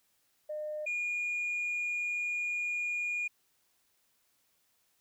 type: tone pair in turn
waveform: sine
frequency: 607 / 2433 Hz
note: D#5 / D#7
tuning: -43 / -39 cents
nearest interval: 2 octaves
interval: 2404 cents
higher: second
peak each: -34 / -29 dBFS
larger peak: second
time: 0.49-0.86 / 0.86-3.28 s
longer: second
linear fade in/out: 10 ms
effects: tanh soft clip ceiling -29 dBFS + white hiss -73 dBFS RMS until 5 s